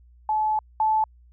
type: tone pair in turn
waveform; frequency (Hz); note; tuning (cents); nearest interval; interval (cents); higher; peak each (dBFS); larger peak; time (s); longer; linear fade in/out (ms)
sine; 861 / 870; A5 / A5; -38 / -20; unison; 18; second; -20 / -18; second; 0.29-0.59 / 0.8-1.04; first; 2
effects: added 60 Hz sine -50 dBFS peak until 1.32 s